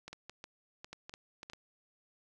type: clicks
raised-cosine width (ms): 0.2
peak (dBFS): -28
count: 11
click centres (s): 0.08 / 0.13 / 0.296 / 0.441 / 0.845 / 0.93 / 1.095 / 1.139 / 1.431 / 1.499 / 1.534
effects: none